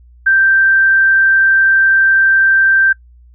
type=tone; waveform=sine; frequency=1568 Hz; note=G6; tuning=in tune; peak=-7 dBFS; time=0.26-2.93 s; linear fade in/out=10 ms; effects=noise-tail reverb RT60 0.1 s tail -21 dB re dry + added 60 Hz sine -40 dBFS peak until 3.34 s